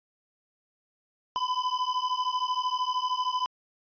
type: beating tone pair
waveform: square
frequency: 1000 / 1013 Hz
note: B5 / B5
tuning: +21 / +44 cents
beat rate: 13 Hz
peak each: -30 dBFS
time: 1.36-3.46 s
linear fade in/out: 0 ms
effects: resampled to 11025 Hz